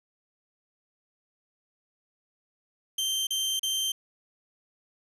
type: tone bursts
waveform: sawtooth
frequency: 3136 Hz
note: G7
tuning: in tune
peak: -23 dBFS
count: 3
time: 2.98-3.92 s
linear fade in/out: 5 ms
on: 290 ms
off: 35 ms
effects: resampled to 32000 Hz + 9-bit